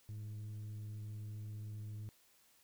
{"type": "tone with frequency modulation", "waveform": "sine", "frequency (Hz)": 106.3, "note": "G#2", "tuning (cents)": 41, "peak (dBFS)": -40, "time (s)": [0.09, 2.09], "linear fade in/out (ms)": 0, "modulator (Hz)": 98.6, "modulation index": 0.24, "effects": ["tanh soft clip ceiling -42 dBFS", "white hiss -69 dBFS RMS until 2.63 s"]}